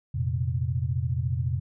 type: chord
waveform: sine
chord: F suspended fourth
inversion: none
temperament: equal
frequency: 87.31 / 116.54 / 130.81 Hz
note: F2 / Bb2 / C3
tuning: 0 / 0 / 0 cents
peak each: -29 / -29 / -28 dBFS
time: 0.14-1.6 s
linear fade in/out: 10 ms
effects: none